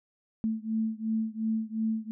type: beating tone pair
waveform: sine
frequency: 220 / 222.8 Hz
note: A3 / A3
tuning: 0 / +22 cents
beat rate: 2.8 Hz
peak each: -30 / -31 dBFS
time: 0.44-2.11 s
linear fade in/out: 0 ms
effects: none